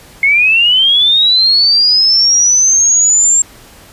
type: linear sweep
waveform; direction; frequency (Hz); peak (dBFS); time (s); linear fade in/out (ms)
sine; up; 2148 to 7459; -6; 0.23-3.42; 2
effects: pink hiss -39 dBFS RMS until 3.92 s + resampled to 32000 Hz